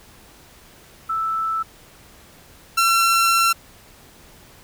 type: tone pair in turn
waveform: sine / sawtooth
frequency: 1318.5 / 1354 Hz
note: E6 / E6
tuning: 0 / +46 cents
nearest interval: unison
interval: 46 cents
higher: second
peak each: -20 / -11 dBFS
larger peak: second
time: 1.09-1.63 / 2.77-3.53 s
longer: second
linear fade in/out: 10 ms
effects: pink hiss -48 dBFS RMS until 4.63 s